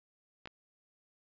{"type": "clicks", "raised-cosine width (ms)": 0.3, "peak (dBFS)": -29, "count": 2, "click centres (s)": [0.457, 0.474], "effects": ["resampled to 16000 Hz"]}